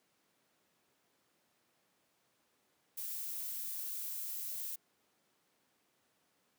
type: noise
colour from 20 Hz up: violet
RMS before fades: -41 dBFS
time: 2.97-4.76 s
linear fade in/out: 10 ms
effects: pink hiss -75 dBFS RMS until 6.58 s + high-pass 200 Hz 12 dB/octave

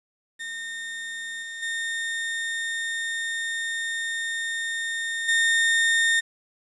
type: tone with level steps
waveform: 35% pulse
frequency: 1830 Hz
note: A#6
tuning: 32 cents flat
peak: -30 / -32 / -25 / -17 dBFS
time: 0.39-6.21 s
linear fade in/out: 20 ms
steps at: 1.42 / 1.62 / 5.28 s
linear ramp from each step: 10 ms
effects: resampled to 24000 Hz + 9-bit

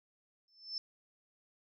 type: tone with exponential growth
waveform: sine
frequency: 5290 Hz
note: E8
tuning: 5 cents sharp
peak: -33 dBFS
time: 0.48-0.78 s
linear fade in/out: 1 ms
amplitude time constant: 65 ms
effects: none

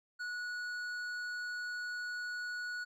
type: tone with hard clipping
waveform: sine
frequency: 1464 Hz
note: F#6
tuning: 19 cents flat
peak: -39 dBFS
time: 0.19-2.85 s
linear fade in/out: 20 ms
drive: 8 dB
effects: none

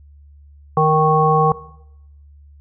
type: harmonic tone with a mistuned harmonic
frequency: 155.56 Hz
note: D#3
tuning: in tune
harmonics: 1 / 3 / 5 / 7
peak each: -17 / -17 / -17 / -17 dBFS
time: 0.77-1.52 s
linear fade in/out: 2 ms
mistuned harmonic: 7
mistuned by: +20 cents
effects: noise-tail reverb RT60 0.8 s tail -18 dB re dry + added 72 Hz sine -42 dBFS peak until 2.6 s

